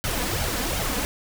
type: noise with flanger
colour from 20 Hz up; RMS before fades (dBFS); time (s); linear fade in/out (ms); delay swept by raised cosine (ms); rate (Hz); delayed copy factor
pink; -26; 0.04-1.05; 0; 1.3 to 4.1; 2.7; +0.65
effects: none